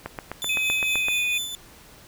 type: click train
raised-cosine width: 0.5 ms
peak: -15 dBFS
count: 9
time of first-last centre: 0.06-1.084 s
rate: 7.81 Hz
type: tone with tremolo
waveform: sawtooth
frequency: 3508 Hz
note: A7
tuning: 6 cents flat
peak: -23 dBFS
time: 0.42-1.55 s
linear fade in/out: 0 ms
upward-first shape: sine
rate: 4.4 Hz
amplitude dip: 50%
type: tone with pitch glide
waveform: sine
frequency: 2532 to 2480 Hz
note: D#7 to D#7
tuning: +30 to -6 cents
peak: -22 dBFS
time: 0.49-1.38 s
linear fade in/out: 5 ms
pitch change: -36 cents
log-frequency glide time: 0.87-1.22 s
effects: pink hiss -49 dBFS RMS until 2.07 s